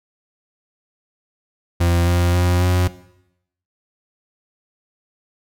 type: tone with pitch steps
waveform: 40% pulse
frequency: 86.3 / 87.5 / 88.73 / 89.96 Hz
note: F2 / F2 / F2 / F#2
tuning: -20 / +4 / +28 / -48 cents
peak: -13 dBFS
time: 1.8-2.88 s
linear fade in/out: 10 ms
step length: 270 ms
effects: noise-tail reverb RT60 0.8 s tail -17 dB re dry

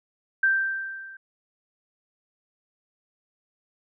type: tone with level ramp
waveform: sine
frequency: 1568 Hz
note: G6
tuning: in tune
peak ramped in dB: -16 to -41 dBFS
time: 0.43-1.17 s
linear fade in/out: 5 ms
effects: none

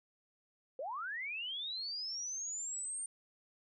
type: linear sweep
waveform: sine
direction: up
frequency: 485.5 to 8870 Hz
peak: -38 dBFS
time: 0.79-3.06 s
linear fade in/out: 2 ms
effects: none

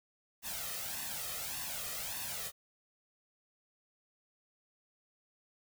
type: noise with flanger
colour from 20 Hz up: white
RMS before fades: -40 dBFS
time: 0.42-2.52 s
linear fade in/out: 50 ms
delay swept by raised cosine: 1.1 to 1.62 ms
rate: 1.7 Hz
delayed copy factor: +0.7
effects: none

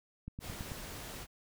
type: click train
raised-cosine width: 5 ms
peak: -29 dBFS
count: 5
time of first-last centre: 0.28-0.718 s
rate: 9.13 Hz
type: noise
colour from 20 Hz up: pink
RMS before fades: -45 dBFS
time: 0.4-1.27 s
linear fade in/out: 50 ms
effects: none

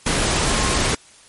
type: tone in noise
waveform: sine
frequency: 1070 Hz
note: C6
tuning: 38 cents sharp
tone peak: -29 dBFS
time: 0.5-0.78 s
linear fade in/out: 5 ms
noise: pink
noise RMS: -19 dBFS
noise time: 0.06-0.95 s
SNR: -13 dB
effects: white hiss -48 dBFS RMS until 1.28 s + MP3 48 kbps

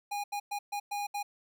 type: tone bursts at uneven times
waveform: square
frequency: 818 Hz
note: G#5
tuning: 26 cents flat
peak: -33 dBFS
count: 6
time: 0.11-0.24 / 0.32-0.4 / 0.51-0.59 / 0.72-0.8 / 0.91-1.07 / 1.14-1.23 s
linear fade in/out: 10 ms
effects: none

